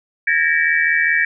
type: tone cluster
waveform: sine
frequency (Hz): 1645 / 1800 / 1885 / 2297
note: G#6 / A6 / A#6 / D7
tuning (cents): -17 / +39 / +19 / -39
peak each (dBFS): -19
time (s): 0.27-1.25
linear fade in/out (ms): 5
effects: none